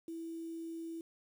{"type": "tone with quantisation", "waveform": "sine", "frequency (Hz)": 329.6, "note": "E4", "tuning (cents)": 0, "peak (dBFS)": -40, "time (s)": [0.08, 1.01], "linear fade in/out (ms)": 2, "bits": 10, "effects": []}